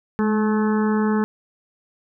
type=harmonic tone with a mistuned harmonic; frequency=215.7 Hz; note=A3; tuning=34 cents flat; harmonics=1 / 2 / 4 / 5 / 6 / 7 / 8; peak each=-18 / -24 / -30 / -32 / -34 / -35 / -36 dBFS; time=0.19-1.24 s; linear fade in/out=0 ms; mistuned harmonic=1; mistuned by=-29 cents; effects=none